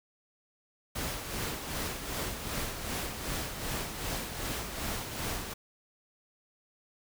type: noise with tremolo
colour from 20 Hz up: pink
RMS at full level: -34 dBFS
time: 0.95-5.54 s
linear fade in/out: 10 ms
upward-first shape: sine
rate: 2.6 Hz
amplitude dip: 50%
effects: none